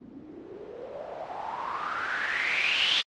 blue noise with low-pass filter sweep, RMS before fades -31 dBFS, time 0-3.02 s, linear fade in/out 20 ms, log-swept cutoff 240 to 3400 Hz, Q 6.9, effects low-pass 6000 Hz 12 dB/octave + AAC 48 kbps

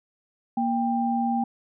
sine tone pair together, 235.5 / 792 Hz, A#3 / G5, +18 / +18 cents, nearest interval octave + major sixth, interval 2100 cents, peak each -24 / -25 dBFS, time 0.57-1.44 s, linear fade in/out 5 ms, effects none

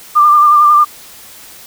sine tone with vibrato, 1191 Hz, D6, 24 cents sharp, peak -4 dBFS, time 0.15-0.85 s, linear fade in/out 20 ms, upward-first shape sine, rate 11 Hz, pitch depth 31 cents each way, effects white hiss -36 dBFS RMS until 1.66 s

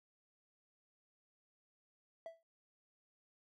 triangle tone with exponential decay, 659.3 Hz, E5, in tune, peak -39 dBFS, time 2.26-2.43 s, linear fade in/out 1 ms, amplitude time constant 35 ms, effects MP3 64 kbps

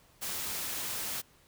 white noise, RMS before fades -36 dBFS, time 0.21-1.22 s, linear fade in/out 20 ms, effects pink hiss -63 dBFS RMS until 1.47 s

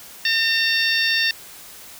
harmonic tone, 908 Hz, A#5, 46 cents flat, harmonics 2 / 3 / 4 / 5 / 6, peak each -21 / -23 / -24 / -25 / -26 dBFS, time 0.25-1.31 s, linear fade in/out 2 ms, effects white hiss -41 dBFS RMS until 1.99 s

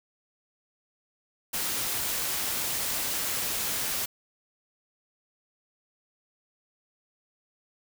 white noise, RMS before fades -30 dBFS, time 1.53-4.06 s, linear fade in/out 10 ms, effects none

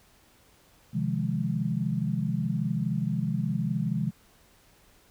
sine chord, F minor seventh, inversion second, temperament equal, 130.81 / 155.56 / 174.61 / 207.7 Hz, C3 / Eb3 / F3 / Ab3, 0 / 0 / 0 / 0 cents, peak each -31 dBFS, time 0.93-4.11 s, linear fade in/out 20 ms, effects pink hiss -60 dBFS RMS until 5.1 s

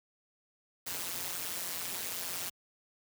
white noise with amplitude modulation, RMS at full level -34 dBFS, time 0.86-2.5 s, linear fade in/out 10 ms, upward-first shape sine, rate 177 Hz, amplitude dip 90%, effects high-pass 80 Hz 12 dB/octave

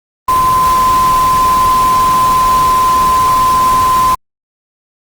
sine tone in noise, 1028 Hz, C6, 31 cents flat, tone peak -7 dBFS, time 0.28-4.15 s, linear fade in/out 5 ms, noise pink, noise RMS -21 dBFS, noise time 0.28-4.15 s, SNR +11 dB, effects Opus 24 kbps

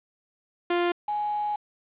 sawtooth / sine tone pair in turn, 349.2 / 835.6 Hz, F4 / G#5, 0 / +10 cents, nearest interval octave + minor third, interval 1510 cents, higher second, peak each -18 / -25 dBFS, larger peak first, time 0.7-0.92 / 1.08-1.56 s, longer second, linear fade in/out 5 ms, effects resampled to 8000 Hz + 8-bit

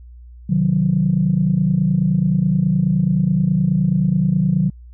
sine chord, C diminished, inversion none, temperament equal, 130.81 / 155.56 / 185 Hz, C3 / Eb3 / Gb3, 0 / 0 / 0 cents, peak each -22 / -17 / -16 dBFS, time 0.49-4.7 s, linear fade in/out 10 ms, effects tanh soft clip ceiling -5 dBFS + added 60 Hz sine -37 dBFS peak until 4.93 s

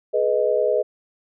sine chord, G# minor, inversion none, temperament equal with one note detuned, 423.8 / 493.9 / 622.3 Hz, G#4 / B4 / D#5, +35 / 0 / 0 cents, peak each -22 / -21 / -21 dBFS, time 0.13-0.83 s, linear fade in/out 20 ms, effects none

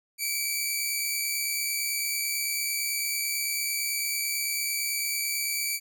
10% pulse tone pair together, 2272 / 2341 Hz, C#7 / D7, +42 / -6 cents, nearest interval minor second, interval 52 cents, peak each -21 dBFS, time 0.18-5.8 s, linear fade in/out 50 ms, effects none

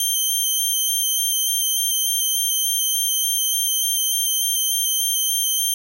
10% pulse tone with vibrato, 3140 Hz, G7, 2 cents sharp, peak -11 dBFS, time 0-5.74 s, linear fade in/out 2 ms, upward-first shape square, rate 3.4 Hz, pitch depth 14 cents each way, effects none

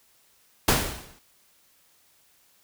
pink noise with exponential decay, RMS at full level -17 dBFS, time 0.68-1.19 s, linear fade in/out 5 ms, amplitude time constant 110 ms, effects white hiss -62 dBFS RMS until 2.63 s

